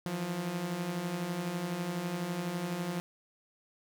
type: beating tone pair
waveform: sawtooth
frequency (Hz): 164.81 / 176.81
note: E3 / F3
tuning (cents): 0 / +22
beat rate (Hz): 12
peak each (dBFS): -36 / -30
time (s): 0.06-3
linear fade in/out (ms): 0
effects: none